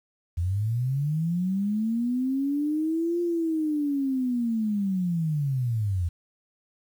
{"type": "linear two-way sweep", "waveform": "sine", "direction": "up then down", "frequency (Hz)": [82, 349.2, 82], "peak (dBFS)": -23, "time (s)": [0.37, 6.09], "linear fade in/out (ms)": 10, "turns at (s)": 3.21, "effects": ["9-bit"]}